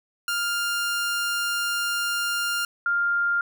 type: tone pair in turn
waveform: sawtooth / sine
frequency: 1400 / 1400 Hz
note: F6 / F6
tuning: +4 / +4 cents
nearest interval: unison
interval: 0 cents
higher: neither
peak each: -20 / -20 dBFS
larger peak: neither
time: 0.28-2.65 / 2.86-3.41 s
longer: first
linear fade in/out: 2 ms
effects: none